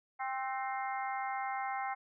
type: harmonic tone with a mistuned harmonic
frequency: 263.7 Hz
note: C4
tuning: 14 cents sharp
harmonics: 3 / 4 / 5 / 6 / 7 / 8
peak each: -36 / -42 / -44 / -48 / -48 / -44 dBFS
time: 0.19-1.95 s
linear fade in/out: 20 ms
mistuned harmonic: 6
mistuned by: -47 cents
effects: none